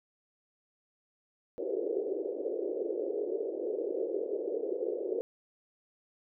pink band-pass noise, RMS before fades -34 dBFS, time 1.58-5.21 s, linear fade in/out 0 ms, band 370 to 500 Hz, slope 48 dB/octave, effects none

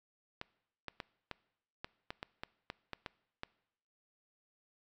clicks, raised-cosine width 0.3 ms, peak -24 dBFS, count 12, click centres 0.414 / 0.883 / 1.002 / 1.313 / 1.845 / 2.105 / 2.229 / 2.435 / 2.701 / 2.933 / 3.062 / 3.434 s, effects noise-tail reverb RT60 0.8 s tail -22 dB re dry

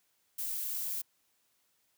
violet noise, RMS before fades -36 dBFS, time 0.38-1.02 s, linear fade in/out 10 ms, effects white hiss -74 dBFS RMS until 1.97 s + high-pass 60 Hz 12 dB/octave

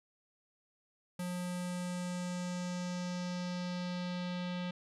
square tone with low-pass filter sweep, 178.8 Hz, F3, 41 cents sharp, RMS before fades -38 dBFS, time 1.19-4.71 s, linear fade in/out 5 ms, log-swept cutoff 11000 to 3500 Hz, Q 2.2, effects none

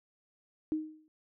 sine tone with exponential decay, 311.1 Hz, D#4, in tune, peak -26 dBFS, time 0.72-1.08 s, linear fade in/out 0 ms, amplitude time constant 77 ms, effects none

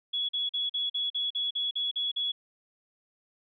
sine tone bursts, 3372 Hz, G#7, 26 cents sharp, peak -27 dBFS, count 11, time 0.13-2.32 s, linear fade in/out 10 ms, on 160 ms, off 43 ms, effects none

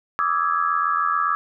sine tone cluster, 1159 / 1246 / 1324 / 1663 Hz, D6 / D#6 / E6 / G#6, -23 / +2 / +7 / +2 cents, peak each -22 / -24 / -25 / -27 dBFS, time 0.19-1.35 s, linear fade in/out 0 ms, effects none

